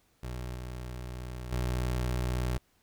25% pulse tone with level steps, 61.74 Hz, B1, in tune, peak -32 / -34 / -25 dBFS, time 0.23-2.58 s, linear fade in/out 5 ms, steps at 0.54 / 1.51 s, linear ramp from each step 20 ms, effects pink hiss -69 dBFS RMS until 2.82 s

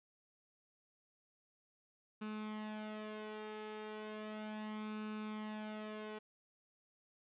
sawtooth tone with flanger, 214.1 Hz, A3, 47 cents flat, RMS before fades -45 dBFS, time 2.21-6.19 s, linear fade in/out 10 ms, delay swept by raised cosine 0.76 to 2.26 ms, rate 0.35 Hz, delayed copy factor +0.6, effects resampled to 8000 Hz + 13-bit

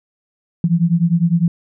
sine beating tone pair, 164.81 / 174.71 Hz, E3 / F3, 0 / +1 cents, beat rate 9.9 Hz, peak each -15 dBFS, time 0.64-1.48 s, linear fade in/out 2 ms, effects none

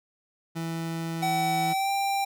30% pulse tone, 164.81 Hz, E3, in tune, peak -27 dBFS, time 0.55-1.74 s, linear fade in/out 20 ms
square tone with pitch glide, 760 to 789.5 Hz, F#5 to G5, +46 to +12 cents, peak -25 dBFS, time 1.22-2.25 s, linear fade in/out 10 ms, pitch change +66 cents, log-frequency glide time 1.65-1.91 s
effects none

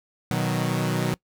sawtooth chord, B major, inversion none, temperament equal, 123.47 / 155.56 / 185 Hz, B2 / D#3 / F#3, 0 / 0 / 0 cents, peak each -23 dBFS, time 0.31-1.14 s, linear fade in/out 0 ms, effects noise-tail reverb RT60 0.1 s tail -22 dB re dry

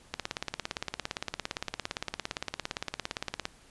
click train, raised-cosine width 0.2 ms, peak -14 dBFS, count 59, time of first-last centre 0.14-3.454 s, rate 17.5 Hz, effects pink hiss -58 dBFS RMS until 3.7 s + resampled to 24000 Hz

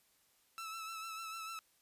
sawtooth tone with vibrato, 1318.5 Hz, E6, in tune, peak -39 dBFS, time 0.58-1.59 s, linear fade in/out 0 ms, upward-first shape sine, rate 6.7 Hz, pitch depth 33 cents each way, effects white hiss -72 dBFS RMS until 1.81 s + resampled to 32000 Hz

